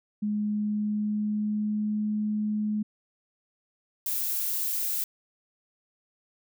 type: tone with pitch glide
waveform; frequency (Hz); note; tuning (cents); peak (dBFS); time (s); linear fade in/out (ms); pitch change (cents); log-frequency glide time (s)
sine; 209.4 to 211.8; G#3 to G#3; +15 to +34; -25; 0.22-2.83; 10; +19; 0.33-2.08
type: noise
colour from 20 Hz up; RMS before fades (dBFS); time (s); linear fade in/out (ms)
violet; -29; 4.06-5.04; 2
effects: none